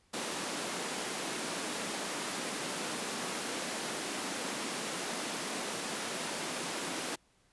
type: high-pass noise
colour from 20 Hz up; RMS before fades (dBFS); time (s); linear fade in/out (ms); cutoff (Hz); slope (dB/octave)
pink; -37; 0.13-7.16; 10; 200; 24
effects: pink hiss -69 dBFS RMS until 7.52 s + resampled to 24000 Hz